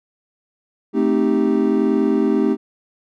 triangle chord, A half-diminished seventh, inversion none, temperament equal, 220 / 261.6 / 311.1 / 392 Hz, A3 / C4 / Eb4 / G4, 0 / 0 / 0 / 0 cents, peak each -18 dBFS, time 0.93-2.57 s, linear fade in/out 50 ms, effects none

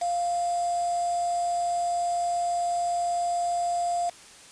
sine tone with quantisation, 698.5 Hz, F5, in tune, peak -24 dBFS, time 0.01-4.1 s, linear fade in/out 10 ms, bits 6, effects white hiss -49 dBFS RMS until 4.51 s + resampled to 22050 Hz

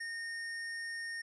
square tone, 1839 Hz, A#6, 24 cents flat, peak -39 dBFS, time 0-1.22 s, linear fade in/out 10 ms, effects resampled to 22050 Hz

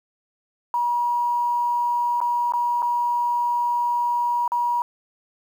sine tone with dropouts, 960 Hz, B5, 49 cents flat, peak -19 dBFS, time 0.74-4.82 s, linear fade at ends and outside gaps 1 ms, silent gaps 2.204-2.214 / 2.522-2.536 / 2.821-2.827 / 4.478-4.519 s, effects 8-bit

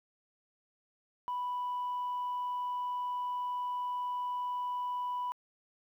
sine tone, 987.8 Hz, B5, in tune, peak -31 dBFS, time 1.28-5.32 s, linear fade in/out 0 ms, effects tanh soft clip ceiling -30 dBFS + 11-bit

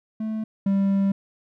triangle tone pair in turn, 218.5 / 196.46 Hz, A3 / G3, -12 / +4 cents, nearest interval major second, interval 184 cents, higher first, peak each -23 / -16 dBFS, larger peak second, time 0.2-0.44 / 0.66-1.12 s, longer second, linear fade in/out 5 ms, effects none

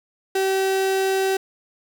35% pulse tone, 384 Hz, G4, 36 cents flat, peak -17 dBFS, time 0.35-1.37 s, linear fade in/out 5 ms, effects none

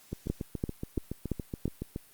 two click trains, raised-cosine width 3 ms, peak -16 / -21 dBFS, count 5 / 14, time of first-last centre 0.3-1.656 / 0.13-1.961 s, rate 2.95 / 7.1 Hz, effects white hiss -58 dBFS RMS until 2.13 s + Opus 48 kbps

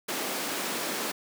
pink high-pass noise, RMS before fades -32 dBFS, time 0.08-1.12 s, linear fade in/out 10 ms, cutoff 230 Hz, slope 24 dB/octave, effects none

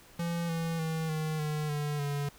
square tone with pitch steps, 170 / 165.26 / 160.64 / 156.16 / 151.8 / 147.57 / 143.45 Hz, F3 / E3 / E3 / D#3 / D#3 / D3 / D3, -46 / +5 / -44 / +7 / -42 / +9 / -40 cents, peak -31 dBFS, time 0.19-2.29 s, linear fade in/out 5 ms, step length 300 ms, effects pink hiss -56 dBFS RMS until 2.38 s

